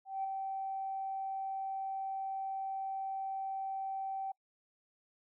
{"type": "tone with ADSR envelope", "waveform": "sine", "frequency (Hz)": 774, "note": "G5", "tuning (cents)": -22, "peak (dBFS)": -31, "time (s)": [0.05, 4.32], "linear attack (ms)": 190, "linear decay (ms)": 11, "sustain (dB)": -4, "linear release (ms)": 8, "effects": ["noise-tail reverb RT60 0.1 s tail -26 dB re dry", "tanh soft clip ceiling -27 dBFS"]}